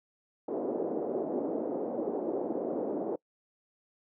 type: band-pass noise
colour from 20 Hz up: pink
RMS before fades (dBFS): -33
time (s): 0.48-3.16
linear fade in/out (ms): 5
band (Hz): 290 to 580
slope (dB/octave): 24
effects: noise-tail reverb RT60 0.1 s tail -25 dB re dry